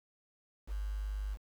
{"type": "tone with quantisation", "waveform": "sine", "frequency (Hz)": 50.5, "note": "G#1", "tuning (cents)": -48, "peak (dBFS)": -34, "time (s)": [0.67, 1.38], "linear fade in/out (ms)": 50, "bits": 9, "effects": []}